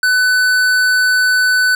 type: tone with tanh clipping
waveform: sine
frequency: 1500 Hz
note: F#6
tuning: 23 cents sharp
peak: -12 dBFS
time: 0.03-1.75 s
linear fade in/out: 2 ms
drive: 16 dB
effects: none